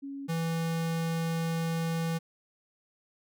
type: tone pair in turn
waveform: sine / square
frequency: 277.2 / 164.82 Hz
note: C#4 / E3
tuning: 0 / 0 cents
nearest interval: major sixth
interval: 900 cents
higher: first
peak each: -36 / -29 dBFS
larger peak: second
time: 0.02-0.28 / 0.28-2.19 s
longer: second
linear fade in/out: 20 ms
effects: none